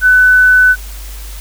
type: tone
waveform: sine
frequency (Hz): 1500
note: F#6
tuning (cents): +23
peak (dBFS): -4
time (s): 0.01-0.76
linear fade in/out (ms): 50
effects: added 50 Hz sine -25 dBFS peak until 1.4 s + white hiss -34 dBFS RMS until 1.4 s